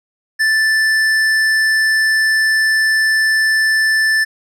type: tone with hard clipping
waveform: triangle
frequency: 1760 Hz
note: A6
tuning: in tune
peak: -13 dBFS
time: 0.39-4.25 s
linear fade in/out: 20 ms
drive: 14 dB
effects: none